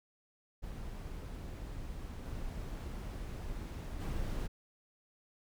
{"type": "noise with level steps", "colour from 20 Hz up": "brown", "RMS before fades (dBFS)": [-43, -41, -37], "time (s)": [0.62, 4.48], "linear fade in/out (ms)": 20, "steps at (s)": [2.25, 4], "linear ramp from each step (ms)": 10, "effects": []}